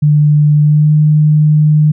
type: tone with pitch glide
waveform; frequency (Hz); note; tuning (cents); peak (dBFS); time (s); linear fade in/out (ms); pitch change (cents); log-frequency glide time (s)
sine; 149 to 151.96; D3 to D#3; +25 to -41; -5; 0.02-1.92; 10; +34; 0.62-0.91
effects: none